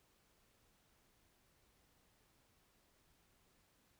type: silence
effects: pink hiss -74 dBFS RMS until 3.99 s